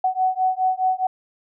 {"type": "beating tone pair", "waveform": "sine", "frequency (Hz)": [745, 749.8], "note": ["F#5", "F#5"], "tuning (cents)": [12, 23], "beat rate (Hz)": 4.8, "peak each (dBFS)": [-21, -21], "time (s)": [0.04, 1.07], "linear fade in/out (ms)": 5, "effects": []}